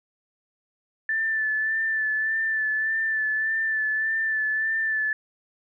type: tone with vibrato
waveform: sine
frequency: 1760 Hz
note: A6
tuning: in tune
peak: -22 dBFS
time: 1.09-5.13 s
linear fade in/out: 2 ms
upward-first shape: sine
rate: 1.7 Hz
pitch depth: 27 cents each way
effects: none

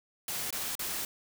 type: noise with dropouts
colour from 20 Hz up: white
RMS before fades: -35 dBFS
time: 0.28-1.05 s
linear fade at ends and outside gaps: 2 ms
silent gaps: 0.506-0.526 / 0.753-0.793 s
effects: none

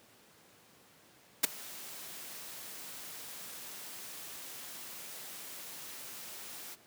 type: noise with ADSR envelope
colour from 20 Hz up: white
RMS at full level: -22 dBFS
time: 1.43-6.76 s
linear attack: 13 ms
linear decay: 10 ms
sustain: -24 dB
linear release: 30 ms
effects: pink hiss -61 dBFS RMS until 6.86 s + high-pass 150 Hz 12 dB/octave

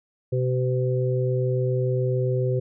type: harmonic tone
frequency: 127.1 Hz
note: C3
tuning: 50 cents flat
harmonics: 1 / 3 / 4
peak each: -22 / -27 / -28 dBFS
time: 0.32-2.6 s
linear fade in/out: 10 ms
effects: none

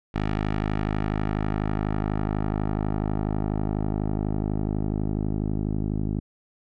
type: tone with low-pass filter sweep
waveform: 10% pulse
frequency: 52.1 Hz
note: G#1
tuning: 6 cents sharp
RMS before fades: -26 dBFS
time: 0.14-6.2 s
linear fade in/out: 10 ms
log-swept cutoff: 2800 to 310 Hz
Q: 0.84
effects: none

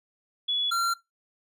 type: tone pair in turn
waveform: sine / square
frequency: 3401 / 1372.1 Hz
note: G#7 / F6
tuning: +40 / -31 cents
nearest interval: octave + major third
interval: 1571 cents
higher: first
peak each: -24 dBFS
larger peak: neither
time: 0.48-0.71 / 0.71-0.94 s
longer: neither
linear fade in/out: 10 ms
effects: noise-tail reverb RT60 0.2 s tail -20 dB re dry + resampled to 32000 Hz

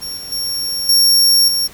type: tone with level steps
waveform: sawtooth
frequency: 5520 Hz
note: F8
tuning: 21 cents flat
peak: -21 / -25 / -16 / -6 / -12 dBFS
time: 0.01-1.68 s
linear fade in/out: 20 ms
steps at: 0.17 / 0.32 / 0.89 / 1.48 s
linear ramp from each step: 2 ms
effects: pink hiss -40 dBFS RMS until 1.73 s

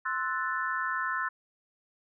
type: chord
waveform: sine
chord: F# half-diminished seventh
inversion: second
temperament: equal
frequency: 1046.5 / 1318.5 / 1480 / 1760 Hz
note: C6 / E6 / F#6 / A6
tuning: 0 / 0 / 0 / 0 cents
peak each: -34 dBFS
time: 0.05-1.29 s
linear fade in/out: 10 ms
effects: none

